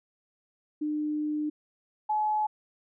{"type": "tone pair in turn", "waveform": "sine", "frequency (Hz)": [301.4, 852.5], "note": ["D4", "G#5"], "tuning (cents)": [45, 45], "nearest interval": "octave + tritone", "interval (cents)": 1800, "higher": "second", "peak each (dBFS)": [-27, -24], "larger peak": "second", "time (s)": [[0.81, 1.5], [2.09, 2.47]], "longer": "first", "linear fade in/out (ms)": 10, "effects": []}